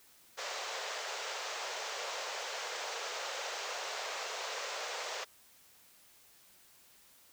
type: band-pass noise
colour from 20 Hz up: pink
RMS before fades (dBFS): -40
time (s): 0.37-5.25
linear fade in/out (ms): 20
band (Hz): 450 to 7200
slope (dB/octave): 48
effects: white hiss -62 dBFS RMS until 7.32 s